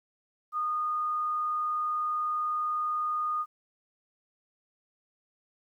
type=tone; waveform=sine; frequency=1228 Hz; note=D#6; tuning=23 cents flat; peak=-27 dBFS; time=0.52-3.46 s; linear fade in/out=50 ms; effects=11-bit